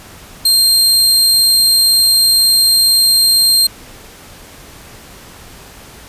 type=tone; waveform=sawtooth; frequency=4186 Hz; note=C8; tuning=in tune; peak=-5 dBFS; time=0.45-3.67 s; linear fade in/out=5 ms; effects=pink hiss -37 dBFS RMS until 6.08 s + resampled to 32000 Hz